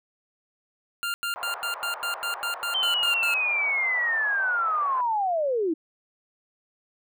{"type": "tone bursts", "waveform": "25% pulse", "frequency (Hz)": 1396.9, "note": "F6", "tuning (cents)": 0, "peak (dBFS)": -23, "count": 12, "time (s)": [1.03, 3.34], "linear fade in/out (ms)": 0, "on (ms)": 110, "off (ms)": 90}
{"type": "band-pass noise", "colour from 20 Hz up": "white", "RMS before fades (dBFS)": -38, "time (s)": [1.36, 5.01], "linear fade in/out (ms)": 0, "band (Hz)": [640, 1200], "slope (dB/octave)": 24}
{"type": "linear sweep", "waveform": "sine", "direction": "down", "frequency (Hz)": [3136, 302.3], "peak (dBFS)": -22, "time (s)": [2.74, 5.74], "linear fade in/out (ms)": 10}
{"effects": []}